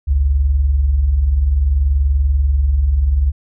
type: tone pair together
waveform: sine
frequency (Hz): 49.43 / 70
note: G1 / C#2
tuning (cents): +15 / +18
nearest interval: tritone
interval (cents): 603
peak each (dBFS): -19 / -11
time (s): 0.07-3.32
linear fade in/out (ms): 20
effects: tanh soft clip ceiling -4 dBFS